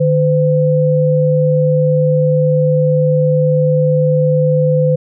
sine tone pair together, 151.5 / 509.6 Hz, D#3 / C5, -46 / -46 cents, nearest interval octave + major sixth, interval 2100 cents, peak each -12 dBFS, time 0-4.96 s, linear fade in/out 10 ms, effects none

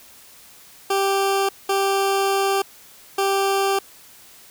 20% pulse tone bursts at uneven times, 392 Hz, G4, in tune, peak -13 dBFS, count 3, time 0.9-1.49 / 1.69-2.62 / 3.18-3.79 s, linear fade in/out 5 ms, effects white hiss -47 dBFS RMS until 4.5 s

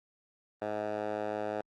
10% pulse tone with band-pass filter, 105.6 Hz, G#2, 29 cents sharp, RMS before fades -35 dBFS, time 0.62-1.61 s, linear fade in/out 0 ms, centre 710 Hz, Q 1.5, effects Opus 24 kbps

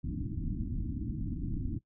pink low-pass noise, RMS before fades -35 dBFS, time 0.03-1.79 s, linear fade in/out 20 ms, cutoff 320 Hz, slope 96 dB/octave, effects noise-tail reverb RT60 0.1 s tail -18 dB re dry

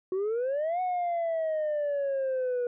sine exponential two-way sweep, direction up then down, 365.2 to 740 to 482.6 Hz, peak -24 dBFS, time 0.12-2.67 s, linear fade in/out 2 ms, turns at 0.81 s, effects tanh soft clip ceiling -25 dBFS

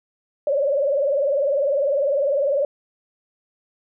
sine tone with vibrato, 565 Hz, C#5, 33 cents sharp, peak -17 dBFS, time 0.47-2.65 s, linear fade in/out 2 ms, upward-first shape sine, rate 20 Hz, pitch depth 110 cents each way, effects none

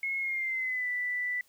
sine tone with pitch glide, 2170 to 1978.4 Hz, C#7 to B6, -37 to +3 cents, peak -29 dBFS, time 0.03-1.41 s, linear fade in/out 2 ms, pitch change -160 cents, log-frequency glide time 0.19-0.89 s, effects white hiss -65 dBFS RMS until 1.48 s

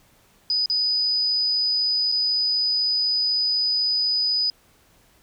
sine tone with dropouts, 4978 Hz, D#8, in tune, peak -19 dBFS, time 0.5-4.5 s, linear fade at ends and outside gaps 1 ms, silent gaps 0.659-0.699 / 2.117-2.122 s, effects pink hiss -58 dBFS RMS until 5.22 s

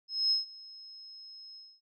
sine tone with ADSR envelope, 5160 Hz, E8, 38 cents flat, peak -23 dBFS, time 0.08-1.81 s, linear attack 230 ms, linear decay 140 ms, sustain -23 dB, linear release 250 ms, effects none

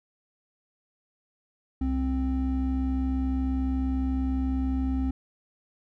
triangle tone pair together, 65.7 / 262.8 Hz, C2 / C4, +8 / +8 cents, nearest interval 2 octaves, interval 2400 cents, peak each -25 dBFS, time 1.81-5.11 s, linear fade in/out 5 ms, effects none

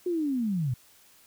sine linear sweep, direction down, 366.3 to 114.7 Hz, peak -25 dBFS, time 0.06-0.74 s, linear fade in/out 5 ms, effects white hiss -58 dBFS RMS until 1.26 s

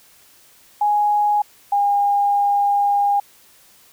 sine tone pair in turn, 830.6 / 810.2 Hz, G#5 / G#5, 0 / -43 cents, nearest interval unison, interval 43 cents, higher first, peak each -14 dBFS, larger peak neither, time 0.81-1.42 / 1.72-3.2 s, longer second, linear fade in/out 5 ms, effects white hiss -51 dBFS RMS until 3.92 s

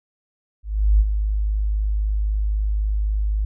sine tone with ADSR envelope, 51.91 Hz, G#1, in tune, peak -10 dBFS, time 0.63-3.45 s, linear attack 370 ms, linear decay 39 ms, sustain -8 dB, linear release 5 ms, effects none

